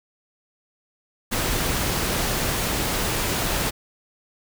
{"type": "noise", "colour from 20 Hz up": "pink", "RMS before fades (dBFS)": -24, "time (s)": [1.31, 3.71], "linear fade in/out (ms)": 20, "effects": []}